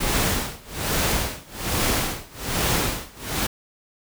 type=noise with tremolo; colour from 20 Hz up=pink; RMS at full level=-21 dBFS; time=0-3.47 s; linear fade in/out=10 ms; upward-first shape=sine; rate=1.2 Hz; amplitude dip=95%; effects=none